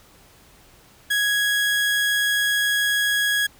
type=tone; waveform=30% pulse; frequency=1661.2 Hz; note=G#6; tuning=in tune; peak=-16 dBFS; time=1.1-3.47 s; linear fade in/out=10 ms; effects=pink hiss -52 dBFS RMS until 3.59 s